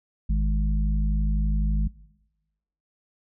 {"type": "harmonic tone", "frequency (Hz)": 51.91, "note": "G#1", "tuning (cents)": 0, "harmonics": [1, 3, 4], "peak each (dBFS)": [-20, -30, -32], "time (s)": [0.29, 1.88], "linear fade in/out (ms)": 10, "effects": ["noise-tail reverb RT60 1.0 s tail -21 dB re dry"]}